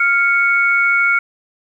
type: tone pair together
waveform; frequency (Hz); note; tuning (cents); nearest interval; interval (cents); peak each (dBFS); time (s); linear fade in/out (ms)
sine; 1396.9 / 2217; F6 / C#7; 0 / 0; minor sixth; 800; -14; 0-1.19; 5
effects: 8-bit